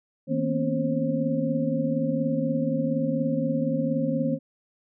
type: tone cluster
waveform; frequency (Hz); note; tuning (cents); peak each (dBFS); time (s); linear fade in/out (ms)
sine; 158.9 / 230.8 / 247.8 / 271.9 / 534; D#3 / A#3 / B3 / C#4 / C5; +37 / -17 / +6 / -33 / +35; -29; 0.27-4.39; 50
effects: none